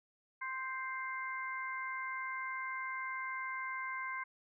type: harmonic tone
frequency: 523.3 Hz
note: C5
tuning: in tune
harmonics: 2 / 3 / 4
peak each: -41 / -43 / -42 dBFS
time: 0.41-4.24 s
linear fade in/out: 10 ms
effects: none